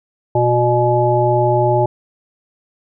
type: harmonic tone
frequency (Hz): 121.2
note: B2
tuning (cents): -32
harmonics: 1 / 3 / 5 / 7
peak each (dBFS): -17 / -17 / -17 / -17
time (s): 0.35-1.86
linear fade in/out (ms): 5
effects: none